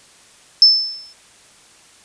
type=tone with exponential decay; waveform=sine; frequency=5274 Hz; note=E8; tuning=in tune; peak=-3 dBFS; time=0.62-1.13 s; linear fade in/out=1 ms; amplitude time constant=110 ms; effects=white hiss -48 dBFS RMS until 2.04 s + resampled to 22050 Hz